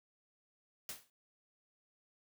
white noise with exponential decay, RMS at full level -40 dBFS, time 0.89-1.1 s, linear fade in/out 1 ms, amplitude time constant 44 ms, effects none

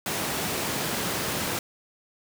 pink high-pass noise, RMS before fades -29 dBFS, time 0.06-1.59 s, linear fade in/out 2 ms, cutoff 130 Hz, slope 12 dB/octave, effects none

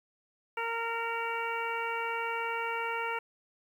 harmonic tone with a mistuned harmonic, 461.3 Hz, A#4, 18 cents flat, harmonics 1 / 2 / 3 / 4 / 5 / 6, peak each -38 / -35 / -37 / -43 / -39 / -41 dBFS, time 0.57-3.19 s, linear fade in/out 5 ms, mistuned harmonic 5, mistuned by -15 cents, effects 10-bit

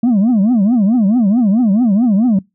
sine tone with vibrato, 220 Hz, A3, in tune, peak -6 dBFS, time 0.03-2.39 s, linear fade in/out 5 ms, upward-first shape triangle, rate 4.6 Hz, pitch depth 300 cents each way, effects noise-tail reverb RT60 0.2 s tail -25 dB re dry + tanh soft clip ceiling -8 dBFS

